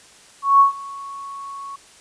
sine tone with ADSR envelope, 1108.7 Hz, C#6, in tune, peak -7 dBFS, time 0.42-1.76 s, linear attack 180 ms, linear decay 120 ms, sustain -23 dB, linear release 6 ms, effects white hiss -48 dBFS RMS until 2 s + resampled to 22050 Hz

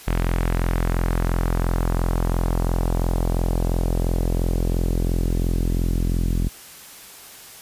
sawtooth tone with low-pass filter sweep, 42.9 Hz, F1, 30 cents flat, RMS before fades -21 dBFS, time 0.07-6.49 s, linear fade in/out 10 ms, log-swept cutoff 2500 to 250 Hz, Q 1.2, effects white hiss -42 dBFS RMS until 7.61 s + resampled to 32000 Hz

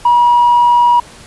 triangle tone with tanh clipping, 962 Hz, B5, 46 cents flat, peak -6 dBFS, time 0.05-1 s, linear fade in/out 5 ms, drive 5 dB, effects pink hiss -37 dBFS RMS until 1.26 s + resampled to 24000 Hz

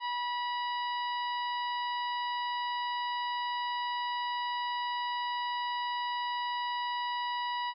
harmonic tone, 973 Hz, B5, 26 cents flat, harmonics 1 / 2 / 3 / 4 / 5, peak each -32 / -40 / -42 / -45 / -49 dBFS, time 0-7.74 s, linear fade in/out 50 ms, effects none

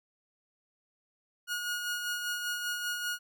sawtooth tone with tremolo, 1442 Hz, F#6, 45 cents flat, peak -27 dBFS, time 1.47-3.19 s, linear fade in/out 50 ms, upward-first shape sine, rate 5.1 Hz, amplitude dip 40%, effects none

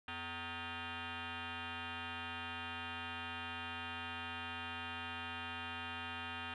sine tone with frequency modulation, 762 Hz, G5, 49 cents flat, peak -40 dBFS, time 0.08-6.54 s, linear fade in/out 2 ms, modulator 337 Hz, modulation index 7.4, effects tanh soft clip ceiling -37 dBFS

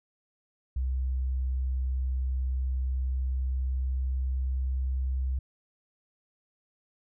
sine tone with pitch glide, 64.5 to 65.1 Hz, C2 to C2, -24 to -8 cents, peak -26 dBFS, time 0.76-5.39 s, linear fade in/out 5 ms, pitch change +16 cents, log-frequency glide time 2.72-5.17 s, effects none

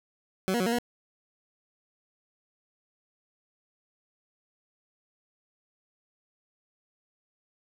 20% pulse tone with pitch steps, 188.3 / 238.5 / 185.1 / 232.7 / 240.8 Hz, F#3 / A#3 / F#3 / A#3 / B3, +31 / +40 / +1 / -3 / -44 cents, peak -20 dBFS, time 0.48-0.785 s, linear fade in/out 0 ms, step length 61 ms, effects none

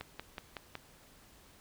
click train, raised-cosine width 0.3 ms, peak -24 dBFS, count 5, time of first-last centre 0.01-0.753 s, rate 5.38 Hz, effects pink hiss -60 dBFS RMS until 1.6 s

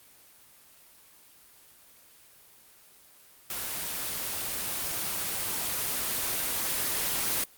white noise with level ramp, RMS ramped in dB -34 to -28 dBFS, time 3.5-7.44 s, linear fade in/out 2 ms, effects white hiss -56 dBFS RMS until 7.57 s + Opus 24 kbps

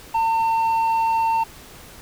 triangle tone with tanh clipping, 904 Hz, A5, 47 cents sharp, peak -18 dBFS, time 0.14-1.44 s, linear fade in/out 10 ms, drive 9 dB, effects pink hiss -43 dBFS RMS until 2.01 s

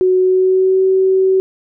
sine tone with pitch glide, 370 to 379.3 Hz, F#4 to F#4, 0 to +43 cents, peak -9 dBFS, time 0.01-1.4 s, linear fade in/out 0 ms, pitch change +43 cents, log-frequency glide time 0.18-0.83 s, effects none

